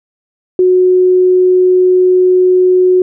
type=tone; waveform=sine; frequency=366.7 Hz; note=F#4; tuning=15 cents flat; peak=-5 dBFS; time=0.59-3.02 s; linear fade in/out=2 ms; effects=none